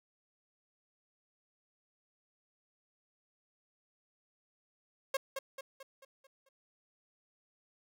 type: tone with echo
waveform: sawtooth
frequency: 540 Hz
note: C#5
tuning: 45 cents flat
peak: -26 dBFS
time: 5.14-5.17 s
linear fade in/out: 5 ms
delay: 220 ms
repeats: 6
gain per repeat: -6 dB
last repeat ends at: 6.49 s
effects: none